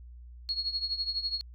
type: tone with tremolo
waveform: sine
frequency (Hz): 4319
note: C#8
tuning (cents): -46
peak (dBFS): -26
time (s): 0.49-1.41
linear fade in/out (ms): 0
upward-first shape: triangle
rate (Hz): 12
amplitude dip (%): 85
effects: added 60 Hz sine -45 dBFS peak until 1.54 s